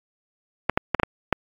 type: clicks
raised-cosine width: 0.5 ms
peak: -3 dBFS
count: 6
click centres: 0.696 / 0.775 / 0.947 / 0.998 / 1.033 / 1.327 s
effects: AAC 64 kbps